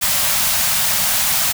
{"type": "band-stop noise", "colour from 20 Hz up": "white", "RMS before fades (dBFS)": -17, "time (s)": [0.01, 1.53], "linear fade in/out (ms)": 20, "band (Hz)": [230, 570], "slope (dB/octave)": 48, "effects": []}